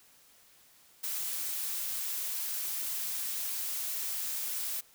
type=noise; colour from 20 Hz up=blue; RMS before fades=-35 dBFS; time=1.03-4.81 s; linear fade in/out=10 ms; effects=white hiss -61 dBFS RMS until 4.94 s